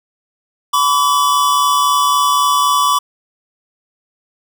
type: tone pair together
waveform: square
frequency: 1001.2 / 1145 Hz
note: B5 / D6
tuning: +23 / -44 cents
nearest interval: major second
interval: 233 cents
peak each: -17 / -13 dBFS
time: 0.73-2.99 s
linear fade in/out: 10 ms
effects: none